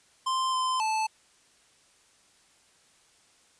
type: tone with pitch steps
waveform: square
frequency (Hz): 1043 / 1031 / 875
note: C6 / C6 / A5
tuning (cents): -6 / -26 / -10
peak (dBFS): -26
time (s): 0.26-1.07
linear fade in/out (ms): 10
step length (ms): 270
effects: white hiss -62 dBFS RMS until 3.59 s + resampled to 22050 Hz